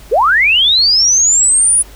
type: linear sweep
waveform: sine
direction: up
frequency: 370 to 9956 Hz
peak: -7 dBFS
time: 0.11-1.83 s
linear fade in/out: 20 ms
effects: added 50 Hz sine -35 dBFS peak until 1.95 s + pink hiss -40 dBFS RMS until 1.95 s